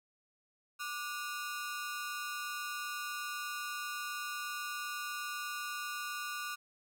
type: ring-modulated tone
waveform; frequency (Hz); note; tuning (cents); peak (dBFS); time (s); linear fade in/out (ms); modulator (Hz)
sawtooth; 1318.5; E6; 0; -31; 0.79-6.56; 20; 136
effects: none